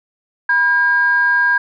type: tone pair together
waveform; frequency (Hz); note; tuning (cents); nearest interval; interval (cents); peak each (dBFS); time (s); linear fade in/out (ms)
sine; 976 / 1615.2; B5 / G#6; -21 / -49; major sixth; 872; -19 / -11; 0.49-1.58; 5
effects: tanh soft clip ceiling -4 dBFS